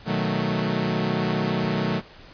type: chord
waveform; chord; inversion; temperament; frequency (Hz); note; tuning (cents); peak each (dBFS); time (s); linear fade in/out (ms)
sawtooth; B dominant seventh; none; equal; 123.47 / 155.56 / 185 / 220; B2 / D#3 / F#3 / A3; 0 / 0 / 0 / 0; -27 / -24 / -23 / -23; 0.05-2.02; 50
effects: pink hiss -47 dBFS RMS until 2.33 s + resampled to 11025 Hz